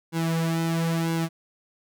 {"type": "tone with flanger", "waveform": "sawtooth", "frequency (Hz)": 164.81, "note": "E3", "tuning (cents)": 0, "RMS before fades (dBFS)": -25, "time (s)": [0.12, 1.29], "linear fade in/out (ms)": 50, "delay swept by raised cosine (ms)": [1.6, 4.3], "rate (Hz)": 1, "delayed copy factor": -0.75, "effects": []}